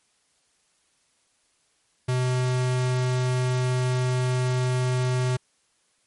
square tone, 126.7 Hz, B2, 45 cents sharp, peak -22 dBFS, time 2.08-5.37 s, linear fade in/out 10 ms, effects white hiss -67 dBFS RMS until 6.06 s + MP3 48 kbps

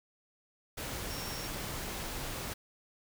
sine tone in noise, 5520 Hz, F8, 21 cents flat, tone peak -45 dBFS, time 1.1-1.48 s, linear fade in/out 10 ms, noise pink, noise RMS -39 dBFS, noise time 0.77-2.54 s, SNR -9 dB, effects none

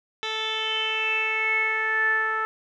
10% pulse tone with low-pass filter sweep, 439 Hz, A4, 4 cents flat, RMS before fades -25 dBFS, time 0.23-2.45 s, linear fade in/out 0 ms, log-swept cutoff 3900 to 1500 Hz, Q 8.6, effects none

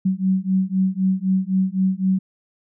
sine beating tone pair, 187 / 190.9 Hz, F#3 / G3, +19 / -46 cents, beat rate 3.9 Hz, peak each -20 dBFS, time 0.05-2.19 s, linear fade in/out 10 ms, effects none

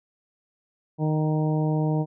harmonic tone with a mistuned harmonic, 154.5 Hz, D#3, 12 cents flat, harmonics 1 / 2 / 3 / 4 / 5 / 6, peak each -22 / -28 / -32 / -34 / -36 / -38 dBFS, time 0.98-2.06 s, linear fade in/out 50 ms, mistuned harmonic 6, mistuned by +16 cents, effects none

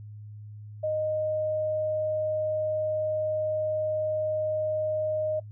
sine tone, 619 Hz, D#5, 9 cents flat, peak -25 dBFS, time 0.83-5.4 s, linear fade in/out 10 ms, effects noise-tail reverb RT60 0.1 s tail -21 dB re dry + added 105 Hz sine -40 dBFS peak until 5.51 s

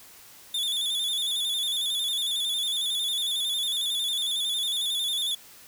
45% pulse tone with vibrato, 3500 Hz, A7, 10 cents flat, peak -25 dBFS, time 0.54-5.35 s, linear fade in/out 5 ms, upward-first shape square, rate 11 Hz, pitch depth 52 cents each way, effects white hiss -50 dBFS RMS until 5.67 s

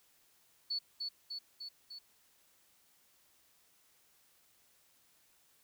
sine tone with echo, 4435 Hz, C#8, in tune, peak -33 dBFS, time 0.7-0.79 s, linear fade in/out 10 ms, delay 300 ms, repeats 4, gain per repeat -3 dB, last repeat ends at 1.99 s, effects white hiss -69 dBFS RMS until 5.63 s

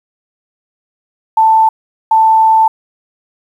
sine tone bursts at uneven times, 885 Hz, A5, 10 cents sharp, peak -5 dBFS, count 2, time 1.37-1.69 / 2.11-2.68 s, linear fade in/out 5 ms, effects 7-bit

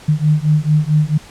sine beating tone pair, 150 / 154.5 Hz, D3 / D#3, +37 / -12 cents, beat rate 4.5 Hz, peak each -14 dBFS, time 0.08-1.18 s, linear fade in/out 10 ms, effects pink hiss -40 dBFS RMS until 1.3 s + low-pass 9000 Hz 12 dB/octave

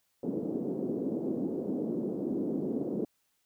pink band-pass noise, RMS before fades -33 dBFS, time 0.23-3.05 s, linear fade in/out 2 ms, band 220 to 410 Hz, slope 24 dB/octave, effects white hiss -75 dBFS RMS until 3.45 s

